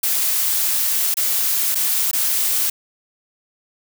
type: noise with dropouts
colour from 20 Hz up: blue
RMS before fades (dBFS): -19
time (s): 0.03-2.7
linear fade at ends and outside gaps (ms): 5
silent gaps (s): 1.142-1.169 / 1.747-1.754 / 2.113-2.131
effects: none